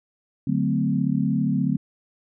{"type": "chord", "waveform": "sine", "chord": "D dominant seventh", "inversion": "none", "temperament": "equal with one note detuned", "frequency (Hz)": [146.83, 185, 220, 256.7], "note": ["D3", "F#3", "A3", "C4"], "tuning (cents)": [0, 0, 0, -33], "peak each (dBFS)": -25, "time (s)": [0.47, 1.77], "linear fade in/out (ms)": 5, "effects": []}